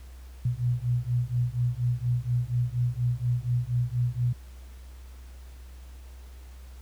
sine beating tone pair, 120.2 / 124.4 Hz, B2 / B2, -46 / +13 cents, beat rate 4.2 Hz, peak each -27 dBFS, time 0.45-4.33 s, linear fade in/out 5 ms, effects added 63 Hz sine -42 dBFS peak until 6.81 s + pink hiss -57 dBFS RMS until 6.81 s

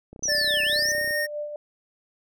click train, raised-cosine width 2 ms, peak -29 dBFS, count 32, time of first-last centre 0.13-1.108 s, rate 31.7 Hz
sine linear two-way sweep, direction down then up, 6140 to 2524 to 6140 Hz, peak -23 dBFS, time 0.23-0.92 s, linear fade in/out 5 ms, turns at 0.63 s
sine tone with tremolo, 593 Hz, D5, 17 cents sharp, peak -27 dBFS, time 0.28-1.56 s, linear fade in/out 2 ms, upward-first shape sine, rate 4.7 Hz, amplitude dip 50%
square tone with pitch glide, 1760 to 1843.2 Hz, A6 to A#6, 0 to -20 cents, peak -25 dBFS, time 0.28-1.27 s, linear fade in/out 20 ms, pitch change +80 cents, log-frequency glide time 0.65-0.98 s
effects none

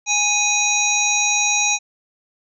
harmonic tone with a mistuned harmonic, 830 Hz, G#5, 1 cent flat, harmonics 1 / 3 / 5 / 7 / 8, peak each -25 / -20 / -24 / -22 / -21 dBFS, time 0.06-1.79 s, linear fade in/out 50 ms, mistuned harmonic 5, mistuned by -100 cents, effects none

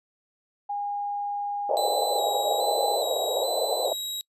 sine tone, 815 Hz, G#5, 33 cents flat, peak -27 dBFS, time 0.69-2.96 s, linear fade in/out 10 ms
pink band-pass noise, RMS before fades -27 dBFS, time 1.69-3.93 s, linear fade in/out 2 ms, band 460 to 770 Hz, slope 48 dB/octave
sawtooth tone with vibrato, 3920 Hz, B7, 14 cents flat, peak -27 dBFS, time 1.77-4.21 s, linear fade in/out 0 ms, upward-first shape square, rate 1.2 Hz, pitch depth 38 cents each way
effects noise-tail reverb RT60 0.1 s tail -26 dB re dry + resampled to 32000 Hz

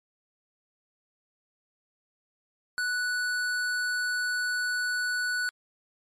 square tone, 1480 Hz, F#6, in tune, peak -27 dBFS, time 2.78-5.49 s, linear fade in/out 0 ms, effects low-pass 10000 Hz 12 dB/octave + MP3 96 kbps

